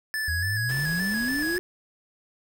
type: tone with vibrato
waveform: square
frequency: 1708 Hz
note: G#6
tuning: 48 cents sharp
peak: -27 dBFS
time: 0.14-1.58 s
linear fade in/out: 0 ms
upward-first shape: square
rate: 3.5 Hz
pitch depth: 40 cents each way
type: exponential sweep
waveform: sine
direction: up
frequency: 76 to 370 Hz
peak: -27 dBFS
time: 0.28-1.59 s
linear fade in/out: 0 ms
type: noise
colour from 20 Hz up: pink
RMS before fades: -40 dBFS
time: 0.69-1.57 s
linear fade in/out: 2 ms
effects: none